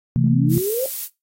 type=chord; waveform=sine; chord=A minor; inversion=first; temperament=equal with one note detuned; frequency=130.81 / 164.81 / 223.2 Hz; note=C3 / E3 / A3; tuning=0 / 0 / +25 cents; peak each=-17 / -20 / -22 dBFS; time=0.16-0.58 s; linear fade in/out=0 ms
type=exponential sweep; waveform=sine; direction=up; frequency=206.5 to 549 Hz; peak=-20 dBFS; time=0.24-0.86 s; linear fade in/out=2 ms
type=noise; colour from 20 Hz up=violet; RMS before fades=-26 dBFS; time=0.49-1.09 s; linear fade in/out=50 ms
effects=noise-tail reverb RT60 0.2 s tail -19 dB re dry + AAC 48 kbps